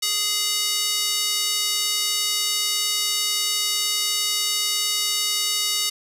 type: tone with high-pass filter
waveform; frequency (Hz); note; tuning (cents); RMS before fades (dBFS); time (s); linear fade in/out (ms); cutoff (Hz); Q
square; 415.5; G#4; +1; -23; 0.02-5.9; 10; 3800; 1.3
effects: resampled to 32000 Hz + 8-bit